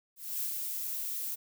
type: noise with ADSR envelope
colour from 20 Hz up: violet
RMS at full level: -33 dBFS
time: 0.16-1.36 s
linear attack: 250 ms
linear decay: 97 ms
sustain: -3 dB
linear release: 21 ms
effects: none